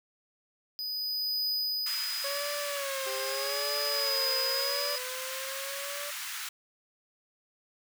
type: tone with tremolo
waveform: square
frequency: 4978 Hz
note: D#8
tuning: in tune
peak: -28 dBFS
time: 0.79-4.98 s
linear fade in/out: 0 ms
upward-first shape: triangle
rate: 0.36 Hz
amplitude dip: 100%
type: high-pass noise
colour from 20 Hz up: pink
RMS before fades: -38 dBFS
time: 1.86-6.49 s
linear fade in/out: 5 ms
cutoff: 1300 Hz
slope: 24 dB/octave
type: tone with vibrato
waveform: sawtooth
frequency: 554.4 Hz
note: C#5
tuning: in tune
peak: -30 dBFS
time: 2.24-4.96 s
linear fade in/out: 5 ms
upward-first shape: sine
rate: 0.82 Hz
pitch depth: 82 cents each way
type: exponential sweep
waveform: sawtooth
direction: up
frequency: 392 to 582 Hz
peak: -36 dBFS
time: 3.06-6.11 s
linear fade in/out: 10 ms
effects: none